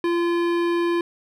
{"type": "tone with hard clipping", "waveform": "sine", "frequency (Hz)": 343.3, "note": "F4", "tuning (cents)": -30, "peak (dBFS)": -21, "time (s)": [0.04, 1.01], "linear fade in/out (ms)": 2, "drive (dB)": 16, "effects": []}